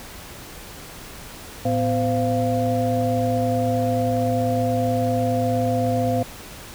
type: tone cluster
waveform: sine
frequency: 111.3 / 250.9 / 514 / 693 Hz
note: A2 / B3 / C5 / F5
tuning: +20 / +28 / -31 / -14 cents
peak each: -24 dBFS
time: 1.65-6.23 s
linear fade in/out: 5 ms
effects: pink hiss -39 dBFS RMS until 6.74 s